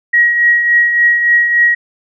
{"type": "tone with tremolo", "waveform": "sine", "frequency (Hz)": 1900, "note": "A#6", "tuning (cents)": 33, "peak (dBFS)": -5, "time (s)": [0.13, 1.75], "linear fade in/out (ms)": 10, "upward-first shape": "triangle", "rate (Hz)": 3.5, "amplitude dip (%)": 55, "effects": []}